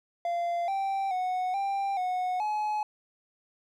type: tone with pitch steps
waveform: triangle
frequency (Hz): 690 / 781 / 736 / 790 / 732 / 848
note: F5 / G5 / F#5 / G5 / F#5 / G#5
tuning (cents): -21 / -7 / -9 / +13 / -19 / +36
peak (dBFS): -25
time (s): 0.25-2.83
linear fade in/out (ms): 2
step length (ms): 430
effects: none